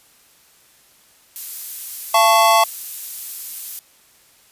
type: noise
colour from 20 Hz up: violet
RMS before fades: -27 dBFS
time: 1.36-3.79 s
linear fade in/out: 0 ms
type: chord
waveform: square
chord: F augmented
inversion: none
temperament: equal with one note detuned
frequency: 680.9 / 880 / 1108.7 Hz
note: F5 / A5 / C#6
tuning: -44 / 0 / 0 cents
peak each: -16 dBFS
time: 2.14-2.64 s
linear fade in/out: 5 ms
effects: white hiss -53 dBFS RMS until 4.51 s + resampled to 32000 Hz